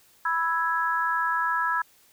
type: chord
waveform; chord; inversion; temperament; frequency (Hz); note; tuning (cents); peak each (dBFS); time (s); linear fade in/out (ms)
sine; E major; second; equal; 987.8 / 1318.5 / 1661.2; B5 / E6 / G#6; 0 / 0 / 0; -27; 0.25-1.82; 5
effects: white hiss -59 dBFS RMS until 2.12 s